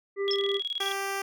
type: harmonic tone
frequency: 396.9 Hz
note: G4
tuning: 22 cents sharp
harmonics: 1 / 3 / 5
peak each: -26 / -41 / -39 dBFS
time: 0.16-0.61 s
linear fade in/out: 50 ms
type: tone with tremolo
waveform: sine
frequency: 3322 Hz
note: G#7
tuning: in tune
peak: -27 dBFS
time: 0.28-0.92 s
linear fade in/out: 0 ms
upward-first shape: square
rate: 19 Hz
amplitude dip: 80%
type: tone with exponential decay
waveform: sine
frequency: 5274 Hz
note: E8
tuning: in tune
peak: -22 dBFS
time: 0.31-0.39 s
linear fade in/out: 2 ms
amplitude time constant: 16 ms
type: tone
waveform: 10% pulse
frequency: 392.9 Hz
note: G4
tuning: 4 cents sharp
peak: -21 dBFS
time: 0.8-1.22 s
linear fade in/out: 5 ms
effects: none